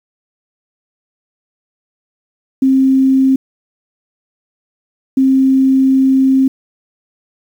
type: tone bursts at uneven times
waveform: sine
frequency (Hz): 265.5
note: C4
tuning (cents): +25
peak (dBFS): -7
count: 2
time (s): 2.62-3.36 / 5.17-6.48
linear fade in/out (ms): 5
effects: 7-bit